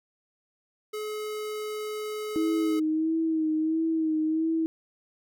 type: tone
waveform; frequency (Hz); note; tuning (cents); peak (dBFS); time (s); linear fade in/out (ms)
square; 426.1; G#4; +44; -32; 0.93-2.8; 10
type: tone with vibrato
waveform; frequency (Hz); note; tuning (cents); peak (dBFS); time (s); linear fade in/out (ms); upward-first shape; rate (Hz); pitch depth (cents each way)
sine; 318.3; D#4; +39; -23; 2.36-4.66; 0; sine; 1.5; 37
effects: none